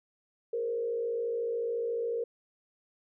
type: tone with frequency modulation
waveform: sine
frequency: 466.2 Hz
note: A#4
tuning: in tune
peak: -29 dBFS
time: 0.53-2.24 s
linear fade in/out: 5 ms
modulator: 54.1 Hz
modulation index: 0.64
effects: none